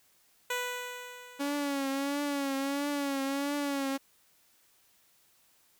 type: tone with exponential decay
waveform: 10% pulse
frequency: 493.9 Hz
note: B4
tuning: in tune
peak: -21 dBFS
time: 0.5-2.25 s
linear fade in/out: 5 ms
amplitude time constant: 380 ms
type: tone with vibrato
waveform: sawtooth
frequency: 280 Hz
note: C#4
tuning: 18 cents sharp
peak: -26 dBFS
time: 1.39-3.98 s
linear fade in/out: 20 ms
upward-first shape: triangle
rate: 1.5 Hz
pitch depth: 65 cents each way
effects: white hiss -66 dBFS RMS until 5.79 s